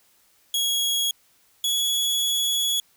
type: tone pair in turn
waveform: sawtooth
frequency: 3322 / 3372 Hz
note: G#7 / G#7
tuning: 0 / +26 cents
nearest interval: unison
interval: 26 cents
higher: second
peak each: -18 dBFS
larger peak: neither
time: 0.54-1.11 / 1.64-2.8 s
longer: second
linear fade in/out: 2 ms
effects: white hiss -61 dBFS RMS until 2.96 s